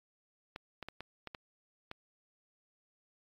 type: clicks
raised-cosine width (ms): 0.3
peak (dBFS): -26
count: 7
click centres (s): 0.561 / 0.827 / 0.886 / 1.006 / 1.273 / 1.348 / 1.914
effects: AAC 32 kbps